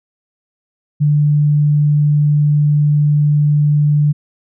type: tone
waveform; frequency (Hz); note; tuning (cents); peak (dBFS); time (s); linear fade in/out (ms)
sine; 147.9; D3; +13; -9; 1-4.13; 20
effects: none